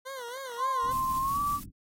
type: tone with vibrato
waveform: 20% pulse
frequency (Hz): 506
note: B4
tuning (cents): +42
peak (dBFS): -32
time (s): 0.05-0.93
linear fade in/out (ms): 20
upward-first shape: sine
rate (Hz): 3.5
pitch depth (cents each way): 130
type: tone with pitch glide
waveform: sine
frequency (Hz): 1048 to 1156.1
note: C6 to D6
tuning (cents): +2 to -28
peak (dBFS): -26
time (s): 0.57-1.6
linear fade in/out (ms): 50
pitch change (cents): +170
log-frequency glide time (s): 1.19-1.41
type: low-pass noise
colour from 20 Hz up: pink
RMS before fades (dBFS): -43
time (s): 0.81-1.72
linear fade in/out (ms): 50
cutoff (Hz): 300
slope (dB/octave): 48
type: noise with tremolo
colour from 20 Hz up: blue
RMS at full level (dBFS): -42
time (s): 0.91-1.64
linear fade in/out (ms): 5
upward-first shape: square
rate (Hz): 5.4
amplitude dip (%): 25
effects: AAC 48 kbps